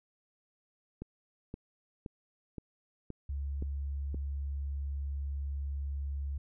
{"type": "click train", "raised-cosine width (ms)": 3, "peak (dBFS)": -27, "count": 7, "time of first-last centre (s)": [1.02, 4.145], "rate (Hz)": 1.92}
{"type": "tone", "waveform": "sine", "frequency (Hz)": 70, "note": "C#2", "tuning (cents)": 18, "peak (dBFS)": -33, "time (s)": [3.29, 6.38], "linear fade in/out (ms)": 5}
{"effects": []}